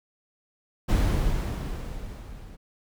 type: noise with level ramp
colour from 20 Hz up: brown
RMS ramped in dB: -20 to -44 dBFS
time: 0.88-2.57 s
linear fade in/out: 20 ms
effects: none